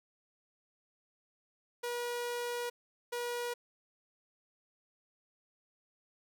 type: tone bursts at uneven times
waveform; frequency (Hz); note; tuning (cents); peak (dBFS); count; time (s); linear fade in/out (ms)
sawtooth; 481.7; B4; -43; -31; 2; 1.83-2.7 / 3.12-3.54; 10
effects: none